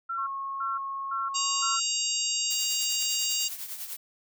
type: tone bursts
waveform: sine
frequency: 1357 Hz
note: E6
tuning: 50 cents sharp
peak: -29 dBFS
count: 4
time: 0.09-1.8 s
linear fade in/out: 10 ms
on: 180 ms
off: 330 ms
type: tone with pitch glide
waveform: sine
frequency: 1091 to 1098 Hz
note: C#6 to C#6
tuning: -28 to -17 cents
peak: -31 dBFS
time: 0.17-1.77 s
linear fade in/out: 20 ms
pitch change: +11 cents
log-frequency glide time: 1.26-1.44 s
type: harmonic tone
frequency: 940 Hz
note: A#5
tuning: 14 cents sharp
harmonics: 3 / 4 / 5 / 6 / 7 / 8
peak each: -32 / -38 / -32 / -39 / -35 / -30 dBFS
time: 1.34-3.49 s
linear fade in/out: 20 ms
type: noise with tremolo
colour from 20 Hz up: blue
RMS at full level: -35 dBFS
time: 2.5-3.97 s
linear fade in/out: 10 ms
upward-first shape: triangle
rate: 10 Hz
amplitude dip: 65%
effects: none